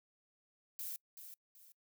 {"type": "noise with echo", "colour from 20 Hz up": "violet", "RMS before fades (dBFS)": -43, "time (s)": [0.79, 0.96], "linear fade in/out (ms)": 0, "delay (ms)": 380, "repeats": 2, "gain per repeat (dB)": -9, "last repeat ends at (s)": 1.72, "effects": ["noise-tail reverb RT60 0.1 s tail -25 dB re dry"]}